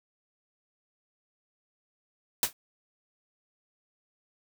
white noise with exponential decay, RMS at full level -20 dBFS, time 2.43-2.53 s, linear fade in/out 1 ms, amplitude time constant 20 ms, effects none

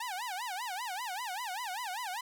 sawtooth tone with vibrato, 853 Hz, G#5, 46 cents sharp, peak -32 dBFS, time 0-2.21 s, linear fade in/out 5 ms, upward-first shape sine, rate 5.1 Hz, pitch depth 290 cents each way, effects none

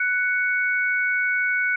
sine tone pair together, 1488 / 2227 Hz, F#6 / C#7, +9 / +7 cents, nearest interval perfect fifth, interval 698 cents, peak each -21 / -24 dBFS, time 0-1.76 s, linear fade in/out 5 ms, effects none

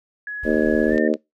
sine tone with pitch glide, 1683 to 1803.8 Hz, G#6 to A6, +23 to +43 cents, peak -27 dBFS, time 0.27-1.08 s, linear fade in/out 2 ms, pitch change +120 cents, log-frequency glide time 0.87-0.95 s
brown noise, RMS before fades -35 dBFS, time 0.43-0.97 s, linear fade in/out 5 ms
harmonic tone, 77 Hz, D#2, 17 cents flat, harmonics 3 / 4 / 5 / 6 / 7 / 8, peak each -21 / -22 / -23 / -24 / -24 / -25 dBFS, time 0.44-1.17 s, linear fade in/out 50 ms
clicks, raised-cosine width 0.2 ms, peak -19 dBFS, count 2, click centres 0.98 / 1.139 s
effects noise-tail reverb RT60 0.2 s tail -25 dB re dry

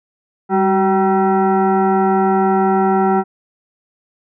sine tone with frequency modulation, 196 Hz, G3, in tune, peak -11 dBFS, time 0.49-3.24 s, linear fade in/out 50 ms, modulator 574 Hz, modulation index 1.5, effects none

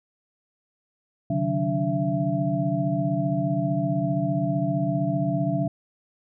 sine tone cluster, 135.3 / 150.6 / 183.7 / 289.2 / 669 Hz, C#3 / D3 / F#3 / D4 / E5, -42 / +44 / -12 / -27 / +25 cents, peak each -28 dBFS, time 1.3-5.68 s, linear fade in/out 5 ms, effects none

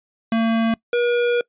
square tone pair in turn, 226.7 / 480.4 Hz, A#3 / B4, -48 / -48 cents, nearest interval octave + minor second, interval 1300 cents, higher second, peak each -17 dBFS, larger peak neither, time 0.32-0.74 / 0.93-1.41 s, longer second, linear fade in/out 2 ms, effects noise-tail reverb RT60 0.1 s tail -23 dB re dry + resampled to 8000 Hz

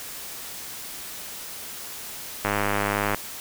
click train, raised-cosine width 0.5 ms, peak -8 dBFS, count 72, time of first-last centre 2.45-3.146 s, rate 102 Hz, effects white hiss -37 dBFS RMS until 3.4 s

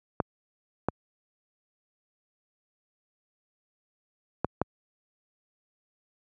clicks, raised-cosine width 1 ms, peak -10 dBFS, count 4, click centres 0.202 / 0.886 / 4.446 / 4.616 s, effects high-pass 80 Hz 12 dB/octave

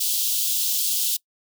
white high-pass noise, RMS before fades -23 dBFS, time 0-1.17 s, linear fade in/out 10 ms, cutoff 3000 Hz, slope 48 dB/octave, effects noise-tail reverb RT60 0.1 s tail -24 dB re dry

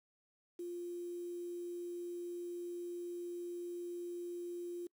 sine tone with quantisation, 349.2 Hz, F4, in tune, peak -40 dBFS, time 0.59-4.87 s, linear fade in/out 5 ms, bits 10, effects noise-tail reverb RT60 0.1 s tail -25 dB re dry

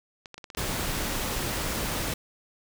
clicks, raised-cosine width 0.2 ms, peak -24 dBFS, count 11, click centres 0.258 / 0.343 / 0.38 / 0.442 / 0.502 / 0.549 / 0.739 / 0.809 / 0.858 / 0.897 / 0.988 s
pink noise, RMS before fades -30 dBFS, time 0.57-2.14 s, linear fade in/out 5 ms
effects none

